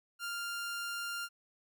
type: tone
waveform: sawtooth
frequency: 1396.9 Hz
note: F6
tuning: in tune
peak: -33 dBFS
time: 0.19-1.29 s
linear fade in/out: 50 ms
effects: none